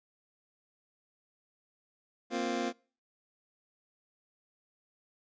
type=chord; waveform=25% pulse; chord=Bb suspended second; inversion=none; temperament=just; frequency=233.1 / 262.2 / 349.6 Hz; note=Bb3 / C4 / F4; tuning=0 / +4 / +2 cents; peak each=-32 dBFS; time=2.3-2.73 s; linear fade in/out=50 ms; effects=noise-tail reverb RT60 0.4 s tail -25 dB re dry + resampled to 16000 Hz